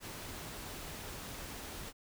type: noise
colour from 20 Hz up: pink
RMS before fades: -45 dBFS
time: 0-1.93 s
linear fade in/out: 50 ms
effects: none